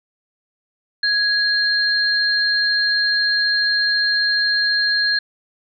sine tone pair together, 1661.2 / 4196 Hz, G#6 / C8, 0 / +4 cents, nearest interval octave + major third, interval 1604 cents, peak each -18 dBFS, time 1.03-5.19 s, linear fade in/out 5 ms, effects none

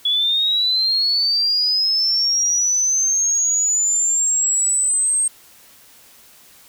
sine linear sweep, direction up, 3380 to 8460 Hz, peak -15 dBFS, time 0.05-5.28 s, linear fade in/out 5 ms, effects white hiss -48 dBFS RMS until 6.68 s

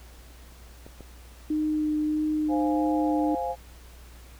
clicks, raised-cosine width 2 ms, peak -30 dBFS, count 2, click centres 0.865 / 1.007 s
sine tone with vibrato, 305.3 Hz, D#4, 33 cents flat, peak -23 dBFS, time 1.5-3.35 s, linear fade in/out 5 ms, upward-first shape sine, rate 1.6 Hz, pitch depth 10 cents each way
sine chord, F minor, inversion second, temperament equal, 523.3 / 698.5 / 830.6 Hz, C5 / F5 / Ab5, 0 / 0 / 0 cents, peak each -31 dBFS, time 2.48-3.56 s, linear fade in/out 50 ms
effects added 60 Hz sine -46 dBFS peak until 4.39 s + pink hiss -53 dBFS RMS until 4.39 s

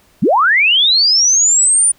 sine linear sweep, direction up, 131.1 to 9480 Hz, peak -8 dBFS, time 0.22-1.92 s, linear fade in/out 10 ms, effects pink hiss -52 dBFS RMS until 1.98 s

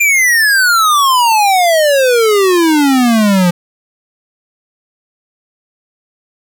square exponential sweep, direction down, 2415 to 172 Hz, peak -8 dBFS, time 0-3.51 s, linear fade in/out 10 ms, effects none

